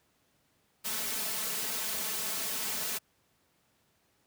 white noise with comb filter, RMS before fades -34 dBFS, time 0.84-2.99 s, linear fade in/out 20 ms, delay 4.6 ms, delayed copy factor +0.75, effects pink hiss -71 dBFS RMS until 4.26 s + high-pass 80 Hz 12 dB/octave

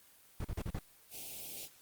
brown noise bursts, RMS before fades -37 dBFS, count 5, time 0.4-0.79 s, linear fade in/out 2 ms, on 46 ms, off 40 ms
white band-stop noise, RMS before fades -45 dBFS, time 1.1-1.69 s, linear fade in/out 50 ms, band 840 to 2200 Hz, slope 96 dB/octave
effects white hiss -62 dBFS RMS until 1.81 s + Opus 24 kbps

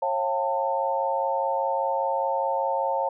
sine tone cluster, 543 / 692 / 792 / 897 Hz, C#5 / F5 / G5 / A5, -36 / -16 / +18 / +33 cents, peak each -27 / -31 / -31 / -26 dBFS, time 0.02-3.09 s, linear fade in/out 5 ms, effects none

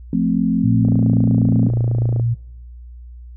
sine chord, F major, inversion none, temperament equal, 174.61 / 220 / 261.6 Hz, F3 / A3 / C4, 0 / 0 / 0 cents, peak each -19 dBFS, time 0.13-1.69 s, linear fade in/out 2 ms
sine tone with pitch glide, 115.5 to 117.38 Hz, A#2 to A#2, -16 to +12 cents, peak -15 dBFS, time 0.63-2.35 s, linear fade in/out 20 ms, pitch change +28 cents, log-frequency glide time 0.92-1.41 s
click train, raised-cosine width 2 ms, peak -14 dBFS, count 39, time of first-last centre 0.85-2.198 s, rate 28.2 Hz
effects noise-tail reverb RT60 1.0 s tail -25 dB re dry + added 60 Hz sine -34 dBFS peak until 3.36 s

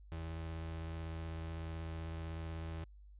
35% pulse tone with vibrato, 81.5 Hz, E2, 19 cents flat, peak -39 dBFS, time 0.12-2.84 s, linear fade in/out 0 ms, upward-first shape square, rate 16 Hz, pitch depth 12 cents each way, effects added 50 Hz sine -54 dBFS peak until 3.19 s + resampled to 8000 Hz

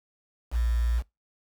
sine tone with quantisation, 58.5 Hz, A#1, 7 cents sharp, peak -22 dBFS, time 0.51-1.03 s, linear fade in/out 50 ms, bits 7, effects noise-tail reverb RT60 0.2 s tail -23 dB re dry

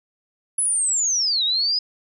sine linear two-way sweep, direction down then up, 10380 to 3692 to 5040 Hz, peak -18 dBFS, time 0.58-1.79 s, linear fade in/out 5 ms, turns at 1.44 s, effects none

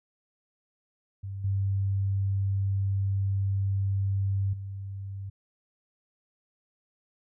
sine tone with level steps, 98 Hz, G2, in tune, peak -33 / -24 / -34 dBFS, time 1.23-5.3 s, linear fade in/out 10 ms, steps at 1.44 / 4.53 s, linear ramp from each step 5 ms, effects none

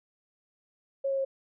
sine tone with pitch steps, 547 / 543.2 / 539.5 Hz, C#5 / C#5 / C#5, -23 / -35 / -47 cents, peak -26 dBFS, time 1.04-1.25 s, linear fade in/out 10 ms, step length 70 ms, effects none

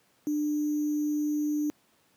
sine tone with sample-and-hold, 298.4 Hz, D4, 28 cents sharp, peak -25 dBFS, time 0.27-1.7 s, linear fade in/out 0 ms, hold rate 6300 Hz, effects pink hiss -66 dBFS RMS until 2.16 s + high-pass 150 Hz 12 dB/octave

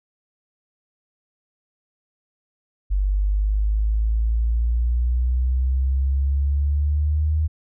sine exponential sweep, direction up, 48 to 78.3 Hz, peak -17 dBFS, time 2.9-7.48 s, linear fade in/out 20 ms, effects none

